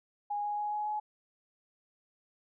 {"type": "tone with pitch steps", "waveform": "sine", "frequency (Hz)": [824, 829.3, 834.5, 839.9, 845.2], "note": ["G#5", "G#5", "G#5", "G#5", "G#5"], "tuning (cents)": [-14, -3, 8, 19, 30], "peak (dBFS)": -31, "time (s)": [0.3, 1], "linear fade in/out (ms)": 10, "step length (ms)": 140, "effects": []}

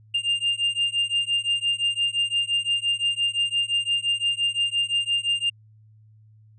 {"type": "beating tone pair", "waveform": "triangle", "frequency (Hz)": [2800, 2805.8], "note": ["F7", "F7"], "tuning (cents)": [4, 7], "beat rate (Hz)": 5.8, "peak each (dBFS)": -23, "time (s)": [0.14, 5.5], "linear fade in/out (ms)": 10, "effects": ["added 108 Hz sine -50 dBFS peak until 6.58 s", "resampled to 22050 Hz"]}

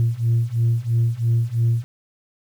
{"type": "beating tone pair", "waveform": "sine", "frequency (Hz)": [114.7, 117.7], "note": ["A#2", "A#2"], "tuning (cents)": [-28, 17], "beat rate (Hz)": 3, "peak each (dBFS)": [-19, -18], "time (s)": [0, 1.84], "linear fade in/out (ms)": 0, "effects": ["tanh soft clip ceiling -12 dBFS", "8-bit"]}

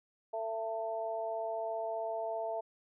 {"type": "harmonic tone", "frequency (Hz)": 223.1, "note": "A3", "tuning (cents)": 24, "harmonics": [2, 3, 4], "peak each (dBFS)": [-42, -35, -42], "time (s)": [0.33, 2.61], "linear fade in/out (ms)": 10, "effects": []}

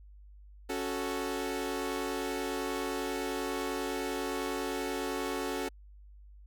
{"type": "chord", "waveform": "sawtooth", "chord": "F# minor", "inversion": "second", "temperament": "equal", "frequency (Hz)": [277.2, 370, 440], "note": ["C#4", "F#4", "A4"], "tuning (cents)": [0, 0, 0], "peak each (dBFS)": -33, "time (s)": [0.69, 5.69], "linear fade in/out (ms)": 10, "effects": ["added 50 Hz sine -50 dBFS peak until 6.46 s"]}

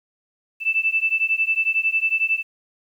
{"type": "beating tone pair", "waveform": "sine", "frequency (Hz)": [2640, 2651], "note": ["E7", "E7"], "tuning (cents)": [2, 9], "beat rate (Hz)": 11, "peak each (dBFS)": -21, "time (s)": [0.6, 2.43], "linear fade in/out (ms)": 50, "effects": ["9-bit"]}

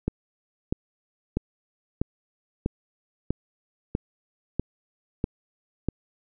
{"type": "click train", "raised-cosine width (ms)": 3, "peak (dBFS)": -11, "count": 10, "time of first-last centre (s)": [0.08, 5.886], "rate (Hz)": 1.55, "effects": []}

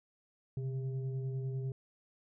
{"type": "tone with frequency modulation", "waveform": "sine", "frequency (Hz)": 130, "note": "C3", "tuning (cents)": -11, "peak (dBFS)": -34, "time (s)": [0.57, 1.72], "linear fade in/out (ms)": 2, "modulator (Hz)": 270, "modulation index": 0.51, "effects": []}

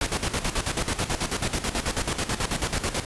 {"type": "noise with tremolo", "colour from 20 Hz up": "pink", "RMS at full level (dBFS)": -25, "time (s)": [0.01, 3.05], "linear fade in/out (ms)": 2, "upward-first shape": "square", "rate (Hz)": 9.2, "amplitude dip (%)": 70, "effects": ["resampled to 24000 Hz"]}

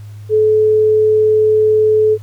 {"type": "tone", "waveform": "sine", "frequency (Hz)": 431, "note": "A4", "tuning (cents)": -36, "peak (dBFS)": -8, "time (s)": [0.29, 2.18], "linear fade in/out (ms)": 50, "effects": ["added 104 Hz sine -29 dBFS peak until 2.22 s", "pink hiss -50 dBFS RMS until 2.22 s"]}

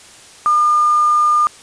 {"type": "tone with quantisation", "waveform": "sine", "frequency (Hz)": 1208, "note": "D6", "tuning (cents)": 48, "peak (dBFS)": -10, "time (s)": [0.46, 1.47], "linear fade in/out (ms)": 0, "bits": 5, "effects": ["white hiss -41 dBFS RMS until 1.62 s", "resampled to 22050 Hz"]}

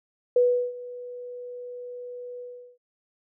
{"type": "tone with ADSR envelope", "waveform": "sine", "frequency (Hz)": 491.4, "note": "B4", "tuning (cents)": -9, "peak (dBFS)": -15, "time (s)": [0.36, 2.78], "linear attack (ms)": 4, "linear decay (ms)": 360, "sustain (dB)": -20, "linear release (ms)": 380, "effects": []}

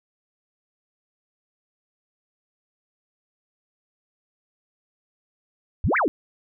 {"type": "exponential two-way sweep", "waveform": "sine", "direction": "up then down", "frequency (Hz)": [58.27, 2400, 249.7], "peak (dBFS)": -18, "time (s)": [5.84, 6.08], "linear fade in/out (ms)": 0, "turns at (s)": 5.97, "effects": []}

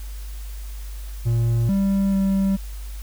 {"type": "tone with pitch steps", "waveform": "triangle", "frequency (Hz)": [116.6, 196.2, 194.3], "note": ["A#2", "G3", "G3"], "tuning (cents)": [1, 2, -15], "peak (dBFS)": -15, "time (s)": [1.25, 2.57], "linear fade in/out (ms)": 20, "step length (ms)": 440, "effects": ["added 50 Hz sine -30 dBFS peak until 3.02 s", "white hiss -46 dBFS RMS until 3.02 s"]}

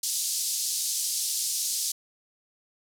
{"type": "band-pass noise", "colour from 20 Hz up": "pink", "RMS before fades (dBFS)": -29, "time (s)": [0.03, 1.92], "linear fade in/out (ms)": 5, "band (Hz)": [4700, 12000], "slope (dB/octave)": 24, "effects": []}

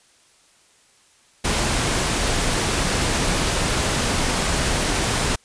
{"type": "noise", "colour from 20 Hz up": "pink", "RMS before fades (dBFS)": -21, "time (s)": [1.44, 5.36], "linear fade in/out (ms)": 10, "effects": ["white hiss -56 dBFS RMS until 5.44 s", "resampled to 22050 Hz"]}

